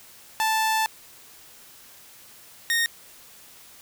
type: tone pair in turn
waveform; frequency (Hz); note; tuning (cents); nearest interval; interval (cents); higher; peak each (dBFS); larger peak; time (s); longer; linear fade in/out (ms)
sawtooth; 880 / 1852.3; A5 / A#6; 0 / -12; octave + minor second; 1288; second; -17; neither; 0.4-0.86 / 2.7-2.86; first; 0
effects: white hiss -49 dBFS RMS until 3.81 s